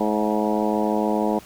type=harmonic tone with a mistuned harmonic; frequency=106.7 Hz; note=G#2; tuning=47 cents sharp; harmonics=2 / 3 / 4 / 5 / 6 / 7 / 8 / 9; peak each=-24 / -26 / -27 / -28 / -29 / -29 / -30 / -31 dBFS; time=0-1.39 s; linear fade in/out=5 ms; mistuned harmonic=7; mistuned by=-39 cents; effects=pink hiss -46 dBFS RMS until 1.45 s